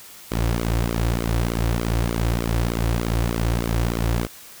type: tone with flanger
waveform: sawtooth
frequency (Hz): 57.5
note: A#1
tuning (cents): -23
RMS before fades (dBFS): -22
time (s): 0.31-4.27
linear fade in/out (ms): 10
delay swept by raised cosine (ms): 1.1 to 4.9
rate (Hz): 3.3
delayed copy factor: -0.8
effects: white hiss -43 dBFS RMS until 4.6 s